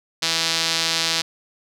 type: tone with band-pass filter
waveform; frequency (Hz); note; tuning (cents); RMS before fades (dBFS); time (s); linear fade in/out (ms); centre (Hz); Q
sawtooth; 164; E3; -9; -22; 0.22-1.22; 10; 4500; 1.9
effects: none